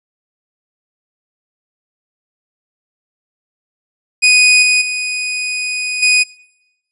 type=tone with level steps; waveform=sawtooth; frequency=2486 Hz; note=D#7; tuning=2 cents flat; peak=-3 / -6 / -14 / -5 dBFS; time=4.22-6.24 s; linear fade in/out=20 ms; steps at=4.62 / 4.81 / 6.02 s; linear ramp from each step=10 ms; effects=noise-tail reverb RT60 1.0 s tail -26 dB re dry + resampled to 24000 Hz